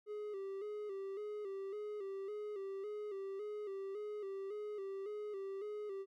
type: tone with vibrato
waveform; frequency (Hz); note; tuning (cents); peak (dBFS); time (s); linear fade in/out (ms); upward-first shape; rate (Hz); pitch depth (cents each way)
triangle; 404.5; G#4; -46; -39; 0.06-6.06; 50; square; 1.8; 64
effects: none